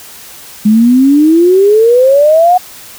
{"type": "exponential sweep", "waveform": "sine", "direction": "up", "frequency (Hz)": [207.7, 740], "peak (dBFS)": -3, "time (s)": [0.65, 2.58], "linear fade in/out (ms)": 10, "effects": ["white hiss -32 dBFS RMS until 2.98 s"]}